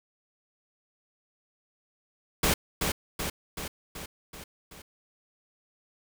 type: noise with echo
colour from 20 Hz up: pink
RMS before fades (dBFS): -24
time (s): 2.43-2.54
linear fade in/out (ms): 5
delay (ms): 380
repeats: 6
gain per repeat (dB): -4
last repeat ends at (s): 4.82
effects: none